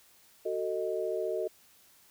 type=chord; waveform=sine; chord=D# diminished; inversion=first; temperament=just; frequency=373.4 / 448 / 622.3 Hz; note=F#4 / A4 / D#5; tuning=+16 / +31 / 0 cents; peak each=-34 dBFS; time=0.45-1.48 s; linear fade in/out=10 ms; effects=white hiss -61 dBFS RMS until 2.1 s